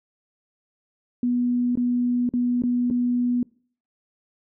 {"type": "tone with dropouts", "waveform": "sine", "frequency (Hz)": 244.5, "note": "B3", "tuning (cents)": -17, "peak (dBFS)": -19, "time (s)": [1.23, 3.43], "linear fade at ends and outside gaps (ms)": 2, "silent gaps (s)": [[1.755, 1.773], [2.291, 2.337], [2.621, 2.636], [2.902, 2.909]], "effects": ["noise-tail reverb RT60 0.5 s tail -25 dB re dry"]}